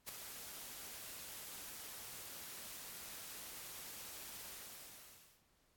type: noise with ADSR envelope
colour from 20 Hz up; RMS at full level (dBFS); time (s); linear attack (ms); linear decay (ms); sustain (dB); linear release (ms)
white; -42; 0.06-5.43; 29; 5; -8; 960
effects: pink hiss -75 dBFS RMS until 5.76 s + AAC 64 kbps